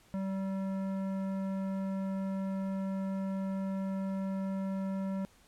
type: tone with tanh clipping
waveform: triangle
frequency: 192.7 Hz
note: G3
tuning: 29 cents flat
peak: -34 dBFS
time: 0.14-5.25 s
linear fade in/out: 0 ms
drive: 18 dB
effects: pink hiss -63 dBFS RMS until 5.47 s + low-pass 12000 Hz 12 dB/octave